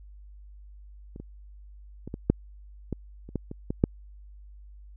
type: clicks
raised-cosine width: 3 ms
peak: -29 / -26 / -24 / -20 / -6 / -17 / -30 / -15 / -23 / -16 / -6 dBFS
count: 11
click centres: 1.161 / 1.2 / 2.076 / 2.141 / 2.3 / 2.927 / 3.29 / 3.357 / 3.514 / 3.705 / 3.839 s
effects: added 50 Hz sine -45 dBFS peak until 4.96 s